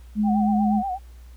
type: tone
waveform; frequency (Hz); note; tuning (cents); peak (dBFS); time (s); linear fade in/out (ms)
sine; 211; G#3; +28; -18; 0.15-0.83; 50
type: tone with vibrato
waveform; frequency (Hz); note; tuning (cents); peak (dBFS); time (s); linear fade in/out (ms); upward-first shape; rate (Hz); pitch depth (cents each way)
sine; 760; F#5; +46; -24; 0.23-0.99; 50; sine; 8.3; 82
effects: added 60 Hz sine -41 dBFS peak until 1.36 s + pink hiss -58 dBFS RMS until 1.36 s